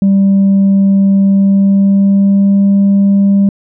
sine tone with pitch glide, 196 to 198.39 Hz, G3 to G3, 0 to +21 cents, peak -3 dBFS, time 0.02-3.49 s, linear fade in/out 2 ms, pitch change +21 cents, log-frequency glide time 1.23-2.65 s, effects tanh soft clip ceiling -4 dBFS

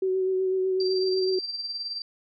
sine tone with vibrato, 376.2 Hz, F#4, 29 cents sharp, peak -22 dBFS, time 0.02-1.39 s, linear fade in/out 5 ms, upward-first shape sine, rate 8 Hz, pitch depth 19 cents each way
sine tone with tremolo, 4699 Hz, D8, in tune, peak -28 dBFS, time 0.8-2.02 s, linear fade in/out 2 ms, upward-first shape sine, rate 19 Hz, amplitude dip 55%
effects none

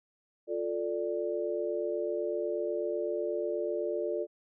sine chord, D minor, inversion first, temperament just, 352.4 / 440.5 / 587.3 Hz, F4 / A4 / D5, +16 / +2 / 0 cents, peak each -34 dBFS, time 0.47-4.27 s, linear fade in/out 50 ms, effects none

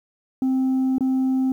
sine tone with dropouts, 261.6 Hz, C4, in tune, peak -15 dBFS, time 0.42-1.52 s, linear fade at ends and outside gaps 2 ms, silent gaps 0.983-1.007 s, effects tanh soft clip ceiling -17 dBFS + 9-bit

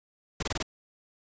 pink noise bursts, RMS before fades -30 dBFS, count 5, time 0.4-0.627 s, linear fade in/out 5 ms, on 27 ms, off 23 ms, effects resampled to 16000 Hz

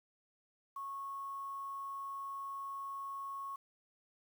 sine tone with quantisation, 1100 Hz, C#6, 14 cents flat, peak -40 dBFS, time 0.76-3.56 s, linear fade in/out 5 ms, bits 10, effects none

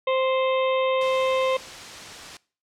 harmonic tone, 523.3 Hz, C5, in tune, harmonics 1 / 2 / 4 / 5 / 6 / 7, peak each -21 / -27 / -33 / -35 / -37 / -38 dBFS, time 0.07-1.57 s, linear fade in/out 5 ms
white noise, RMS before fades -38 dBFS, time 1.01-2.37 s, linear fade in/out 2 ms
effects noise-tail reverb RT60 0.4 s tail -22 dB re dry + low-pass 6000 Hz 12 dB/octave

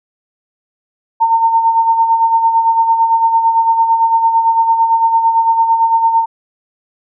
sine tone with tremolo, 910 Hz, A#5, 42 cents flat, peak -6 dBFS, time 1.2-6.26 s, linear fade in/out 20 ms, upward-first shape sine, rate 8.9 Hz, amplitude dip 55%, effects none

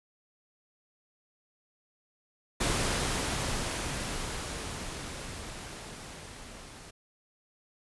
pink noise with level ramp, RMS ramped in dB -28 to -48 dBFS, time 2.6-6.91 s, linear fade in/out 10 ms, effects resampled to 24000 Hz

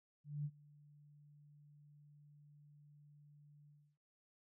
sine tone with ADSR envelope, 146.83 Hz, D3, in tune, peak -37 dBFS, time 0.24-3.98 s, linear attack 210 ms, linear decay 53 ms, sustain -24 dB, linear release 300 ms, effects none

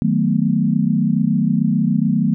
sine chord, B dominant seventh, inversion first, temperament equal, 155.56 / 185 / 220 / 246.9 Hz, D#3 / F#3 / A3 / B3, 0 / 0 / 0 / 0 cents, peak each -20 / -19 / -18 / -21 dBFS, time 0.02-2.34 s, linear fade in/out 0 ms, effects none

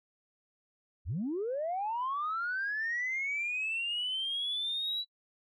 sine linear sweep, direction up, 57.4 to 3951 Hz, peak -30 dBFS, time 1.05-5.05 s, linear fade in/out 50 ms, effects noise-tail reverb RT60 0.1 s tail -24 dB re dry + tanh soft clip ceiling -27 dBFS

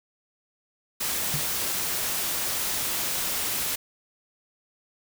white noise, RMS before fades -28 dBFS, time 1-3.76 s, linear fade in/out 10 ms
triangle tone with exponential decay, 146.83 Hz, D3, in tune, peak -22 dBFS, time 1.34-1.47 s, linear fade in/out 0 ms, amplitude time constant 28 ms
effects none

